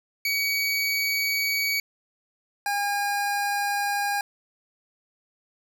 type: tone pair in turn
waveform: 25% pulse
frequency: 2260 / 811.6 Hz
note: C#7 / G#5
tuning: +33 / -40 cents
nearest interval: octave + tritone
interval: 1773 cents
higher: first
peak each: -19 / -20 dBFS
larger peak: first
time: 0.25-1.8 / 2.66-4.21 s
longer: neither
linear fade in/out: 2 ms
effects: none